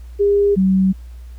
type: tone pair in turn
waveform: sine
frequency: 404.5 / 189.85 Hz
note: G#4 / F#3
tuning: -46 / +45 cents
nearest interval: octave + minor second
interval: 1309 cents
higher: first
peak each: -11 dBFS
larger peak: neither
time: 0.19-0.56 / 0.56-0.93 s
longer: neither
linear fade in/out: 20 ms
effects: added 60 Hz sine -32 dBFS peak until 1.38 s + pink hiss -55 dBFS RMS until 1.38 s